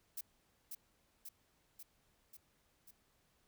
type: noise with echo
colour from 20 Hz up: violet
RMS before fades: -43 dBFS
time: 0.17-0.21 s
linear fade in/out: 5 ms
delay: 540 ms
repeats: 5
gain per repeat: -3 dB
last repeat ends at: 2.91 s
effects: pink hiss -75 dBFS RMS until 3.47 s